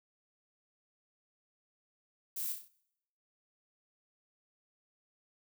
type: noise with echo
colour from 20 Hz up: violet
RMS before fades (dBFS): -38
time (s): 2.36-2.53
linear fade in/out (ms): 10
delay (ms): 31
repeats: 5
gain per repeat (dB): -5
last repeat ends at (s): 2.685
effects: noise-tail reverb RT60 0.8 s tail -23 dB re dry